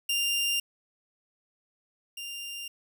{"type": "tone pair in turn", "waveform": "sawtooth", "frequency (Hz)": [2794, 2794], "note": ["F7", "F7"], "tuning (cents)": [0, 0], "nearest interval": "unison", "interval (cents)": 0, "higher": "neither", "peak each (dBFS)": [-22, -33], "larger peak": "first", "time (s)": [[0.09, 0.6], [2.17, 2.68]], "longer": "neither", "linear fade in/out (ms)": 5, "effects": []}